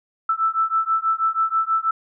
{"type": "beating tone pair", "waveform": "sine", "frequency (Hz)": [1318.5, 1324.7], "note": ["E6", "E6"], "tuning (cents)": [0, 8], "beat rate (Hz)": 6.2, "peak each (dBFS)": -21, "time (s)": [0.29, 1.91], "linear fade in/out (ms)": 5, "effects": []}